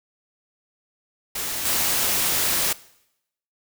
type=noise with level steps; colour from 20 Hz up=white; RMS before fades=-28 / -22 dBFS; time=1.35-2.73 s; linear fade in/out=5 ms; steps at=1.65 s; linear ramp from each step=5 ms; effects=noise-tail reverb RT60 0.8 s tail -20 dB re dry